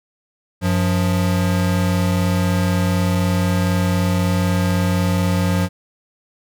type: tone pair together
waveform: square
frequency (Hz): 94.6 / 178.58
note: F#2 / F3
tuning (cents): +39 / +39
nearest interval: major seventh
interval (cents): 1100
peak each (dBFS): -19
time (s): 0.61-5.69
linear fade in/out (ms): 50
effects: none